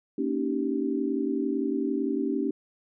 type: chord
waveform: sine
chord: Eb dominant seventh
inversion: second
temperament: just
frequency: 233.3 / 280 / 311.1 / 388.9 Hz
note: Bb3 / Db4 / Eb4 / G4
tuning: +2 / +18 / 0 / -14 cents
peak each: -32 / -28 / -32 / -31 dBFS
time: 0.18-2.51 s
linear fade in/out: 5 ms
effects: none